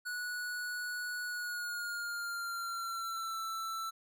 square tone with pitch glide, 1468 to 1330.7 Hz, F#6 to E6, -14 to +16 cents, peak -37 dBFS, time 0.05-3.91 s, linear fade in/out 20 ms, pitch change -170 cents, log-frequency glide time 1.25-3.38 s, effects none

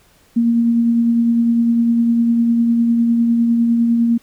sine tone with tremolo, 233.3 Hz, A#3, 2 cents sharp, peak -10 dBFS, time 0.36-4.18 s, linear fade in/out 10 ms, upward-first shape triangle, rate 9.9 Hz, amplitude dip 30%, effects pink hiss -53 dBFS RMS until 4.22 s

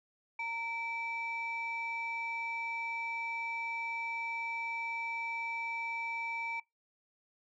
sine tone pair together, 920 / 2318 Hz, A#5 / D7, -23 / -23 cents, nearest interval octave + major third, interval 1600 cents, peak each -38 / -35 dBFS, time 0.39-6.6 s, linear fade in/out 5 ms, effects noise-tail reverb RT60 0.2 s tail -25 dB re dry + tanh soft clip ceiling -29 dBFS

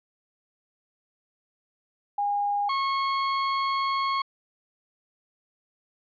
sine / 40% pulse tone pair in turn, 815 / 1091.6 Hz, G#5 / C#6, -33 / -27 cents, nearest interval perfect fourth, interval 506 cents, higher second, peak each -23 dBFS, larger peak neither, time 2.18-2.69 / 2.69-4.22 s, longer second, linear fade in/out 5 ms, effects resampled to 11025 Hz

